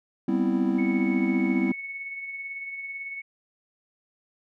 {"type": "chord", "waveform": "triangle", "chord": "C major seventh", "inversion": "second", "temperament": "equal", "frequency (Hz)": [196, 246.9, 261.6, 329.6], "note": ["G3", "B3", "C4", "E4"], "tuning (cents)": [0, 0, 0, 0], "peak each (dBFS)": -25, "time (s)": [0.28, 1.72], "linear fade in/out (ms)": 5}
{"type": "tone with tremolo", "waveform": "sine", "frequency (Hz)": 2211, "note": "C#7", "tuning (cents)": -5, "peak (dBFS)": -31, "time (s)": [0.78, 3.22], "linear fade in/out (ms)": 10, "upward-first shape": "triangle", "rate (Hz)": 18, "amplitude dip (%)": 45}
{"effects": []}